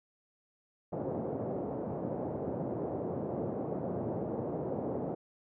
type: band-pass noise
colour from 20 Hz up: white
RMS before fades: -36 dBFS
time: 0.92-5.15 s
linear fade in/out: 10 ms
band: 100 to 610 Hz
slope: 24 dB/octave
effects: none